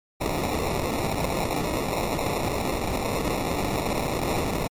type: noise with sample-and-hold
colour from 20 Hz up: white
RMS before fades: -26 dBFS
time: 0.2-4.68 s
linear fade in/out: 20 ms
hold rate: 1575 Hz
effects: MP3 64 kbps